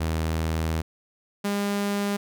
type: tone pair in turn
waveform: sawtooth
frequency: 80.3 / 202.3 Hz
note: E2 / G#3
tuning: -45 / -45 cents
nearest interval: octave + major third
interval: 1600 cents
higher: second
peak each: -20 / -20 dBFS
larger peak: neither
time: 0-0.82 / 1.44-2.17 s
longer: first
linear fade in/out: 10 ms
effects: none